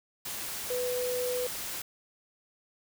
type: tone in noise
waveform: sine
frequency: 496.8 Hz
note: B4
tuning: 10 cents sharp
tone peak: -29 dBFS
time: 0.7-1.47 s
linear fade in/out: 5 ms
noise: white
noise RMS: -37 dBFS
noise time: 0.25-1.82 s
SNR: +5 dB
effects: none